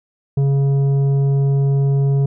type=tone with tanh clipping; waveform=sine; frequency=138.59 Hz; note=C#3; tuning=in tune; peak=-14 dBFS; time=0.37-2.26 s; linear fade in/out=5 ms; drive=8 dB; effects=none